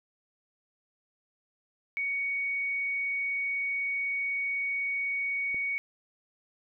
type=tone; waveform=sine; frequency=2236 Hz; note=C#7; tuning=14 cents sharp; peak=-28 dBFS; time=1.97-5.78 s; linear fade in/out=0 ms
type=click; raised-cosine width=2 ms; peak=-32 dBFS; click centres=5.545 s
effects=none